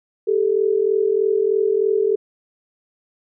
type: tone pair together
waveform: sine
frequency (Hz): 395.2 / 438.4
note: G4 / A4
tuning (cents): +14 / -6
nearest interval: major second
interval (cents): 180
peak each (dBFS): -18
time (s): 0.27-2.16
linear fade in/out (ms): 10
effects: none